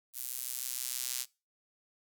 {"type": "tone with high-pass filter sweep", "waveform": "square", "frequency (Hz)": 63.2, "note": "B1", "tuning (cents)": 41, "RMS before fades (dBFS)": -38, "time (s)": [0.13, 1.26], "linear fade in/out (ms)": 50, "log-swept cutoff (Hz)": [11000, 5800], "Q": 0.74, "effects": ["noise-tail reverb RT60 0.3 s tail -23 dB re dry"]}